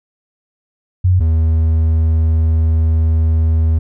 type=tone pair in turn; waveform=sine / triangle; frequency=91.3 / 80.22 Hz; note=F#2 / E2; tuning=-23 / -47 cents; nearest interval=major second; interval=224 cents; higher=first; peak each=-8 dBFS; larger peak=neither; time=1.04-1.2 / 1.2-3.79 s; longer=second; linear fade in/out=10 ms; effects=none